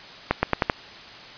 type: accelerating click train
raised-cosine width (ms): 0.5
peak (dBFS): -3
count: 5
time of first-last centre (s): 0.31-0.698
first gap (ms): 120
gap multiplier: 0.86
effects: white hiss -42 dBFS RMS until 1.37 s + resampled to 11025 Hz